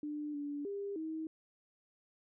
sine tone with pitch steps, 297.6 / 289 / 401.1 / 317.7 Hz, D4 / D4 / G4 / D#4, +23 / -28 / +40 / +36 cents, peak -37 dBFS, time 0.03-1.27 s, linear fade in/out 2 ms, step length 310 ms, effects none

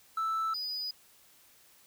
triangle tone pair in turn, 1318.5 / 4954 Hz, E6 / D#8, 0 / -8 cents, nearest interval octave + major seventh, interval 2292 cents, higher second, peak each -26 / -32 dBFS, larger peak first, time 0.17-0.54 / 0.54-0.91 s, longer neither, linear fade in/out 5 ms, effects tanh soft clip ceiling -24 dBFS + white hiss -61 dBFS RMS until 1.86 s

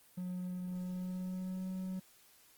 triangle tone with pitch glide, 181.1 to 186.62 Hz, F#3 to F#3, -37 to +15 cents, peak -35 dBFS, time 0.17-2 s, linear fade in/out 10 ms, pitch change +52 cents, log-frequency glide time 0.78-1.67 s, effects white hiss -64 dBFS RMS until 2.57 s + Opus 24 kbps

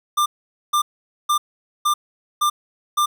square tone bursts, 1193 Hz, D6, 27 cents sharp, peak -16 dBFS, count 6, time 0.17-3.06 s, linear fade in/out 10 ms, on 90 ms, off 470 ms, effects none

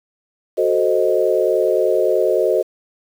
sine chord, F# diminished seventh, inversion none, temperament equal, 370 / 440 / 523.3 / 622.3 Hz, F#4 / A4 / C5 / Eb5, 0 / 0 / 0 / 0 cents, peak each -19 dBFS, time 0.57-2.63 s, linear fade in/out 20 ms, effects 7-bit

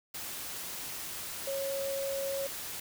sine tone in noise, 549 Hz, C#5, 17 cents flat, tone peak -32 dBFS, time 1.47-2.47 s, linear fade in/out 5 ms, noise white, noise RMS -40 dBFS, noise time 0.14-2.8 s, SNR +5 dB, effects none

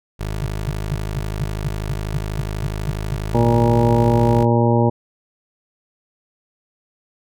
20% pulse tone, 52.2 Hz, G#1, 10 cents sharp, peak -18 dBFS, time 0.19-4.45 s, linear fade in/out 20 ms
sine tone bursts, 138.59 Hz, C#3, in tune, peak -19 dBFS, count 12, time 0.42-3.16 s, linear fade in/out 10 ms, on 45 ms, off 200 ms
harmonic tone, 117.8 Hz, A#2, 19 cents sharp, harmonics 1 / 2 / 3 / 4 / 5 / 7 / 8, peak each -16 / -19 / -21 / -22 / -23 / -24 / -25 dBFS, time 3.34-4.9 s, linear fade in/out 10 ms
effects none

